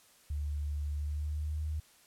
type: tone with pitch glide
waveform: sine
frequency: 73.42 to 76.98 Hz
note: D2 to D#2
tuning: 0 to -18 cents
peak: -32 dBFS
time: 0.3-1.8 s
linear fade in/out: 5 ms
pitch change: +82 cents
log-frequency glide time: 0.95-1.66 s
effects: white hiss -62 dBFS RMS until 2.06 s + low-pass 12000 Hz 12 dB/octave